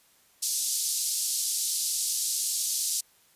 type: band-pass noise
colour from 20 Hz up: white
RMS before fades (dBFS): -29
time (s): 0.42-3.01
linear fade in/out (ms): 10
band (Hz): 4400 to 11000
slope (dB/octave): 24
effects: white hiss -62 dBFS RMS until 3.35 s + resampled to 32000 Hz